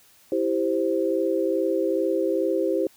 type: chord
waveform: sine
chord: C major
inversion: first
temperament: equal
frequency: 329.6 / 392 / 523.3 Hz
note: E4 / G4 / C5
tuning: 0 / 0 / 0 cents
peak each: -25 dBFS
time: 0.32-2.87 s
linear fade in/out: 2 ms
effects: white hiss -56 dBFS RMS until 2.96 s